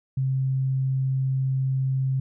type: tone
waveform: sine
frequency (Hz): 132.7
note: C3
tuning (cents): +25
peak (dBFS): -21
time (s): 0.17-2.2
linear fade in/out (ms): 5
effects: none